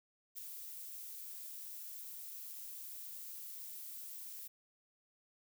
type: noise with ADSR envelope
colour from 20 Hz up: violet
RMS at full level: -43 dBFS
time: 0.35-4.48 s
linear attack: 34 ms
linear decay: 5 ms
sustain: -5 dB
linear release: 10 ms
effects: none